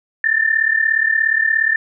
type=tone pair together; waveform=sine; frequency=1763 / 1800 Hz; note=A6 / A6; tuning=+3 / +39 cents; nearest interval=unison; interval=36 cents; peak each=-16 dBFS; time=0.24-1.76 s; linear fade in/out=2 ms; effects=none